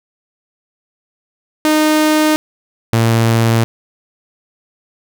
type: tone pair in turn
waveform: sawtooth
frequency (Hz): 307.8 / 114.47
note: D#4 / A#2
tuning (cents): -19 / -31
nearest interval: octave + perfect fourth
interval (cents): 1712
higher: first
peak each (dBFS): -6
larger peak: neither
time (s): 1.65-2.36 / 2.93-3.64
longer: neither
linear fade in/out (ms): 0
effects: none